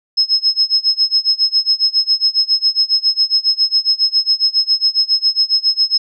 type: tone with tremolo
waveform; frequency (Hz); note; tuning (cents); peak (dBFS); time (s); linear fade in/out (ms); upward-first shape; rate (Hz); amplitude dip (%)
sine; 5170; E8; -34; -8; 0.17-5.98; 10; sine; 7.3; 95
effects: none